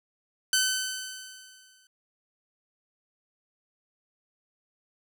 10% pulse tone with exponential decay, 1522 Hz, F#6, 48 cents sharp, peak -12 dBFS, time 0.53-1.87 s, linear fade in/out 2 ms, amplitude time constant 290 ms, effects none

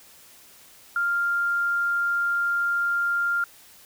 sine tone, 1396.9 Hz, F6, in tune, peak -21 dBFS, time 0.96-3.44 s, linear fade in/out 2 ms, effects white hiss -51 dBFS RMS until 3.85 s

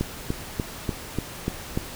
click train, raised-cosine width 3 ms, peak -11 dBFS, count 7, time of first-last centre 0.01-1.775 s, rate 3.4 Hz, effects pink hiss -38 dBFS RMS until 1.95 s

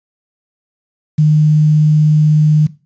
sine tone with quantisation, 152.7 Hz, D#3, 32 cents flat, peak -6 dBFS, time 1.18-2.67 s, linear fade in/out 10 ms, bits 6, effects noise-tail reverb RT60 0.3 s tail -17 dB re dry + resampled to 16000 Hz

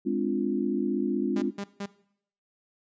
sine chord, D half-diminished seventh, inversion second, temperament equal with one note detuned, 207.7 / 258 / 293.7 / 349.2 Hz, Ab3 / C4 / D4 / F4, 0 / -24 / 0 / 0 cents, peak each -30 dBFS, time 0.05-1.51 s, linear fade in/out 20 ms
sawtooth tone bursts, 200.7 Hz, G3, 41 cents sharp, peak -28 dBFS, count 3, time 1.36-1.86 s, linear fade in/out 5 ms, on 60 ms, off 160 ms
effects noise-tail reverb RT60 0.7 s tail -19 dB re dry + resampled to 16000 Hz

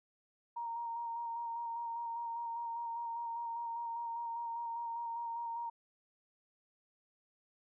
sine tone with vibrato, 932.3 Hz, A#5, in tune, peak -37 dBFS, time 0.56-5.7 s, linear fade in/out 10 ms, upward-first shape square, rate 5 Hz, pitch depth 16 cents each way, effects none

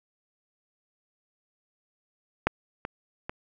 clicks, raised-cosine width 0.5 ms, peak -6 / -17 / -18 dBFS, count 3, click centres 2.47 / 2.851 / 3.295 s, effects none

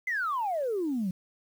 sine exponential sweep, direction down, 2093 to 174.6 Hz, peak -26 dBFS, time 0.07-1.11 s, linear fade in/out 5 ms, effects tanh soft clip ceiling -23 dBFS + 9-bit

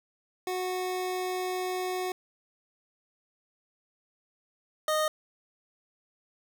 25% pulse tone pair in turn, 367.5 / 618.1 Hz, F#4 / D#5, -12 / -12 cents, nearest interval major sixth, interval 900 cents, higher second, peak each -26 / -21 dBFS, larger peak second, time 0.47-2.12 / 4.88-5.08 s, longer first, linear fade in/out 2 ms, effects none

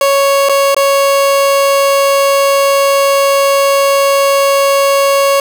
30% pulse tone with dropouts, 554.4 Hz, C#5, in tune, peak -5 dBFS, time 0.01-5.4 s, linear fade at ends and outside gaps 2 ms, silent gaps 0.488-0.494 / 0.746-0.765 s, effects none

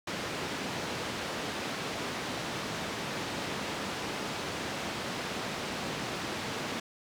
pink band-pass noise, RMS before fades -36 dBFS, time 0.07-6.8 s, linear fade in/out 5 ms, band 160 to 5100 Hz, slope 12 dB/octave, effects none

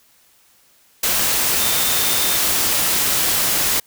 sine tone in noise, 3620 Hz, A7, 48 cents sharp, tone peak -27 dBFS, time 1.59-2.37 s, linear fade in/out 5 ms, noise white, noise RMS -18 dBFS, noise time 1.03-3.8 s, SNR -12 dB, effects white hiss -55 dBFS RMS until 3.86 s

